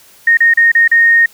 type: tone with dropouts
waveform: sine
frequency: 1852 Hz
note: A#6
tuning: 12 cents flat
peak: -5 dBFS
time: 0.27-1.26 s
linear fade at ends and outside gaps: 5 ms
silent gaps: 0.372-0.404 / 0.538-0.572 / 0.718-0.75 / 0.878-0.914 s
effects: white hiss -44 dBFS RMS until 1.33 s